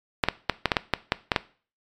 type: clicks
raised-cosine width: 0.3 ms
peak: -3 dBFS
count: 10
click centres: 0.238 / 0.286 / 0.497 / 0.657 / 0.718 / 0.768 / 0.937 / 1.121 / 1.318 / 1.362 s
effects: noise-tail reverb RT60 0.4 s tail -18 dB re dry + MP3 96 kbps